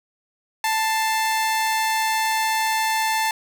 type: tone pair together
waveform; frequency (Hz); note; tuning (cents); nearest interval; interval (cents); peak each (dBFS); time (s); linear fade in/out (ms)
sawtooth; 883 / 2098; A5 / C7; +6 / +4; octave + minor third; 1498; -16 / -27; 0.64-3.31; 2
effects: none